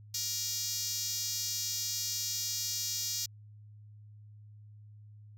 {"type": "tone with high-pass filter", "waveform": "5% pulse", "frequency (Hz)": 473.6, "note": "A#4", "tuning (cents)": 27, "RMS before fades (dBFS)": -35, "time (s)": [0.14, 3.26], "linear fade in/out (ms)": 5, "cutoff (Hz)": 5900, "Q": 1.8, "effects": ["added 105 Hz sine -50 dBFS peak until 5.37 s"]}